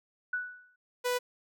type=tone with exponential decay; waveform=sine; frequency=1480 Hz; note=F#6; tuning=in tune; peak=-27 dBFS; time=0.33-0.76 s; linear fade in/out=5 ms; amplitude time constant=92 ms
type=tone; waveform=sawtooth; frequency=493.9 Hz; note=B4; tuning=in tune; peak=-24 dBFS; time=1.04-1.19 s; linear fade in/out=20 ms
effects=none